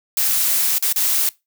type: noise with dropouts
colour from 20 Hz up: blue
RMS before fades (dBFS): -18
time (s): 0.17-1.29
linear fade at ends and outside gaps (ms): 2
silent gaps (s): 0.783-0.824 / 0.927-0.96
effects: noise-tail reverb RT60 0.2 s tail -21 dB re dry